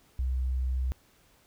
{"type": "tone", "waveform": "sine", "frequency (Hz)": 64, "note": "C2", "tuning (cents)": -38, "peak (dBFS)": -26, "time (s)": [0.19, 0.92], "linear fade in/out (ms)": 0, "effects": ["pink hiss -63 dBFS RMS until 1.46 s"]}